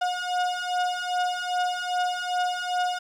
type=beating tone pair; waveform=35% pulse; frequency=720 / 722.5 Hz; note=F#5 / F#5; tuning=-47 / -41 cents; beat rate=2.5 Hz; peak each=-26 dBFS; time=0.01-2.99 s; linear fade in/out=10 ms; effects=low-pass 6000 Hz 12 dB/octave + 10-bit